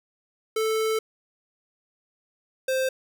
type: tone pair in turn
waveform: square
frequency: 440 / 523.3 Hz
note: A4 / C5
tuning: 0 / 0 cents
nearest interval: minor third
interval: 300 cents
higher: second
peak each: -23 dBFS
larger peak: neither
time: 0.56-0.99 / 2.68-2.89 s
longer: first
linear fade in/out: 5 ms
effects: none